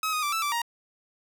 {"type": "tone with pitch steps", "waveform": "sawtooth", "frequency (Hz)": [1277, 1243, 1171, 1320, 1167, 939], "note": ["D#6", "D#6", "D6", "E6", "D6", "A#5"], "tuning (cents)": [45, -2, -5, 2, -11, 12], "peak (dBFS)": -22, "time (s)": [0.03, 0.618], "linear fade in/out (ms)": 2, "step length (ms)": 98, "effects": []}